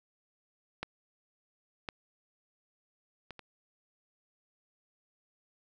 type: clicks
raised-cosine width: 0.3 ms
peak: -19 / -20 / -27 / -30 dBFS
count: 4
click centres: 0.83 / 1.888 / 3.307 / 3.393 s
effects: none